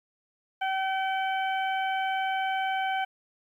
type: harmonic tone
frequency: 766 Hz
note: G5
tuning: 40 cents flat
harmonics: 1 / 2 / 3 / 4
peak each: -27 / -33 / -37 / -39 dBFS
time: 0.61-3.05 s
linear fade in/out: 10 ms
effects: 10-bit